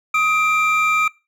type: tone pair together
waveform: triangle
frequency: 1258.8 / 2362 Hz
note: D#6 / D7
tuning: +20 / +9 cents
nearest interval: major seventh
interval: 1089 cents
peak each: -15 dBFS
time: 0.14-1.08 s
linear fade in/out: 5 ms
effects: noise-tail reverb RT60 0.3 s tail -24 dB re dry + tanh soft clip ceiling -6 dBFS